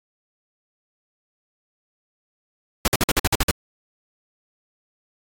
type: noise bursts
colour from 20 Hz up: pink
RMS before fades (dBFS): -18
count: 9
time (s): 2.85-3.511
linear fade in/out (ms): 2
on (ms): 29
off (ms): 50
effects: AAC 48 kbps